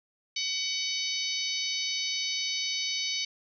harmonic tone, 752 Hz, F#5, 28 cents sharp, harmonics 3 / 4 / 5 / 6 / 7 / 8, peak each -36 / -36 / -35 / -34 / -39 / -37 dBFS, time 0.36-3.25 s, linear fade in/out 5 ms, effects none

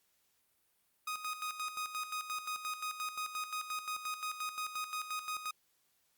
sawtooth tone with tremolo, 1249 Hz, D#6, 6 cents sharp, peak -32 dBFS, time 1.07-5.51 s, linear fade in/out 5 ms, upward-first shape square, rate 5.7 Hz, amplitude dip 65%, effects white hiss -75 dBFS RMS until 6.17 s + Opus 48 kbps

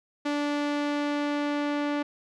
sawtooth tone with low-pass filter sweep, 291.4 Hz, D4, 13 cents flat, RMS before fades -28 dBFS, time 0.25-2.03 s, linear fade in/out 10 ms, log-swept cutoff 4900 to 3000 Hz, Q 0.7, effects none

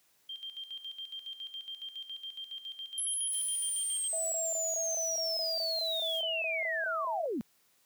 sine tone with tremolo, 3173 Hz, G7, 20 cents sharp, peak -38 dBFS, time 0.29-4.08 s, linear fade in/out 5 ms, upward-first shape square, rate 7.2 Hz, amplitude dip 70%
sine linear sweep, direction down, 11000 to 196 Hz, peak -31 dBFS, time 2.98-7.41 s, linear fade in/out 0 ms
blue noise, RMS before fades -50 dBFS, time 3.29-6.23 s, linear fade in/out 50 ms
sine tone bursts, 650 Hz, E5, 24 cents flat, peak -36 dBFS, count 15, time 4.13-7.26 s, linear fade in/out 2 ms, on 190 ms, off 20 ms
effects white hiss -69 dBFS RMS until 7.85 s + high-pass 80 Hz 12 dB/octave

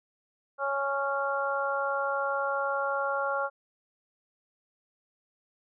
harmonic tone, 277.2 Hz, C#4, in tune, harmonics 2 / 3 / 4 / 5, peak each -31 / -34 / -34 / -31 dBFS, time 0.58-3.5 s, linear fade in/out 50 ms, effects none

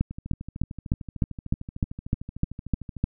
two click trains, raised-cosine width 5 ms, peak -10 / -23 dBFS, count 11 / 39, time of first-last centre 0.01-3.04 / 0.11-2.967 s, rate 3.3 / 13.3 Hz, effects none

